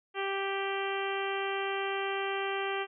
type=harmonic tone; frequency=392 Hz; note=G4; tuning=in tune; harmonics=1 / 2 / 3 / 4 / 5 / 6 / 7 / 8; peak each=-34 / -37 / -39 / -40 / -41 / -42 / -42 / -43 dBFS; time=0.14-2.87 s; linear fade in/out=50 ms; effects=none